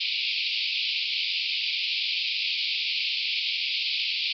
pink band-pass noise, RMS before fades -28 dBFS, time 0-4.33 s, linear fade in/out 10 ms, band 2300 to 4900 Hz, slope 96 dB/octave, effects none

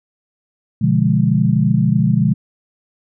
sine chord, B diminished seventh, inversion none, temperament equal, 123.47 / 146.83 / 174.61 / 207.7 Hz, B2 / D3 / F3 / Ab3, 0 / 0 / 0 / 0 cents, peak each -17 dBFS, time 0.81-2.34 s, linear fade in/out 10 ms, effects none

